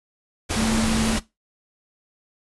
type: tone in noise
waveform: sine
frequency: 222.5 Hz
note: A3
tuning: 20 cents sharp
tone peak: -21 dBFS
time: 0.56-1.17 s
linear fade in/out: 20 ms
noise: pink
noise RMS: -24 dBFS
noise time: 0.49-1.2 s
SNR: 0 dB
effects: noise-tail reverb RT60 0.2 s tail -19 dB re dry + resampled to 24000 Hz